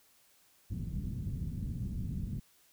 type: low-pass noise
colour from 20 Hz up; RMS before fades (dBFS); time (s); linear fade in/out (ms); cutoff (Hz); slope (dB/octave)
white; -37; 0.7-2.4; 10; 180; 24
effects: white hiss -66 dBFS RMS until 2.72 s